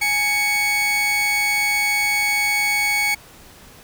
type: tone pair together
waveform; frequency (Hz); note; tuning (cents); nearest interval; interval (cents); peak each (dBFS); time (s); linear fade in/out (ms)
40% pulse; 834.2 / 2227; G#5 / C#7; +7 / +7; octave + perfect fourth; 1700; -26 / -17; 0.01-3.15; 10
effects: pink hiss -45 dBFS RMS until 3.83 s